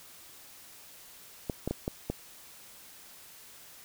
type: clicks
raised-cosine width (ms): 2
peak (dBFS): -17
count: 5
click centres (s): 1.498 / 1.676 / 1.71 / 1.879 / 2.1
effects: white hiss -52 dBFS RMS until 3.84 s